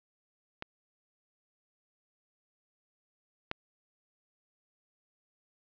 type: clicks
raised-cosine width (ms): 0.3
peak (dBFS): -21 / -16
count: 2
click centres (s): 0.624 / 3.514
effects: low-pass 4000 Hz 12 dB/octave